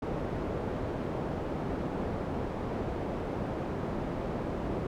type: low-pass noise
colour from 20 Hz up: white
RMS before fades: -34 dBFS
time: 0.02-4.87 s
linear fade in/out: 5 ms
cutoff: 500 Hz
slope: 12 dB/octave
effects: none